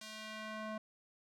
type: tone with band-pass filter sweep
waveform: square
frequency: 216.6 Hz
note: A3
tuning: 27 cents flat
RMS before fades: -45 dBFS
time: 0.01-0.78 s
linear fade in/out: 5 ms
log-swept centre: 5100 to 820 Hz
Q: 0.79
effects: none